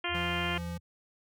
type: harmonic tone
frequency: 349.2 Hz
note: F4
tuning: in tune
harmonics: 1 / 2 / 3 / 4 / 5 / 6 / 7 / 8 / 9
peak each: -39 / -39 / -39 / -39 / -39 / -39 / -39 / -39 / -39 dBFS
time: 0.04-0.58 s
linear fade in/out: 5 ms
type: tone with vibrato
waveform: sine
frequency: 82.41 Hz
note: E2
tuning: in tune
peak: -38 dBFS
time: 0.08-0.8 s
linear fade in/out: 50 ms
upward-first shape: triangle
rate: 6.7 Hz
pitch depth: 13 cents each way
type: tone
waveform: square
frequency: 171.9 Hz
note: F3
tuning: 27 cents flat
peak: -37 dBFS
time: 0.14-0.78 s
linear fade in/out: 10 ms
effects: none